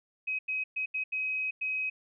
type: tone bursts at uneven times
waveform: sine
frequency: 2534 Hz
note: D#7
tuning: 31 cents sharp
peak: -29 dBFS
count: 6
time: 0.27-0.39 / 0.48-0.64 / 0.76-0.86 / 0.94-1.04 / 1.12-1.51 / 1.61-1.9 s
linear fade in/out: 10 ms
effects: none